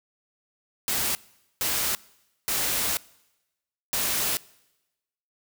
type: noise bursts at uneven times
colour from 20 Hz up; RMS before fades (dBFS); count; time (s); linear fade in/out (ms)
white; -26; 4; 0.88-1.15 / 1.61-1.95 / 2.48-2.97 / 3.93-4.37; 0
effects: noise-tail reverb RT60 1.0 s tail -23 dB re dry